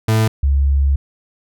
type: tone pair in turn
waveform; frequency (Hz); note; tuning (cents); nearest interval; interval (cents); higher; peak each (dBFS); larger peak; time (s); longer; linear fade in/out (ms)
40% pulse / sine; 110.1 / 69.36; A2 / C#2; +2 / +2; minor sixth; 800; first; -11; neither; 0.08-0.28 / 0.43-0.96; second; 5
effects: none